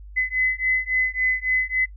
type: beating tone pair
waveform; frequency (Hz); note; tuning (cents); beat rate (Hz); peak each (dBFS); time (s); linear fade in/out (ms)
sine; 2023 / 2026.6; B6 / B6; +41 / +44; 3.6; -23 / -23; 0.16-1.86; 20
effects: noise-tail reverb RT60 0.1 s tail -18 dB re dry + added 50 Hz sine -38 dBFS peak until 1.96 s